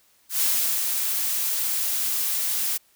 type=noise with ADSR envelope; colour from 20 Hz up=blue; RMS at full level=-21 dBFS; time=0.29-2.78 s; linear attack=120 ms; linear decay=390 ms; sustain=-4 dB; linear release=16 ms; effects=white hiss -61 dBFS RMS until 2.95 s